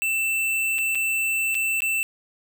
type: tone with dropouts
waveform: square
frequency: 2667 Hz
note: E7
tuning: 20 cents sharp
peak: -22 dBFS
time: 0.02-2.03 s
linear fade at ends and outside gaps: 0 ms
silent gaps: 0.783-0.787 / 0.949-0.954 / 1.545-1.551 / 1.805-1.82 s
effects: 10-bit